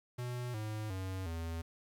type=tone with pitch steps; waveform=square; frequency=123 / 107.7 / 94.3 / 82.57 Hz; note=B2 / A2 / F#2 / E2; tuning=-7 / -37 / +33 / +3 cents; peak=-38 dBFS; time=0.18-1.62 s; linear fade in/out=10 ms; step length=360 ms; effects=11-bit